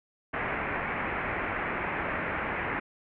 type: low-pass noise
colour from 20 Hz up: white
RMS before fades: -32 dBFS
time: 0.33-2.8 s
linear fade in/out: 10 ms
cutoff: 2300 Hz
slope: 48 dB/octave
effects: none